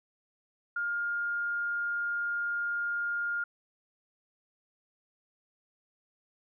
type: tone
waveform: sine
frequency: 1412 Hz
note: F6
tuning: 19 cents sharp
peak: -29 dBFS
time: 0.76-3.44 s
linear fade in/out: 5 ms
effects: none